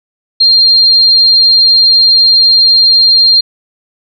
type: tone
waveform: sine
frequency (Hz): 4196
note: C8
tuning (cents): +4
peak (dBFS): -3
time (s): 0.4-3.41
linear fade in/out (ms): 10
effects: none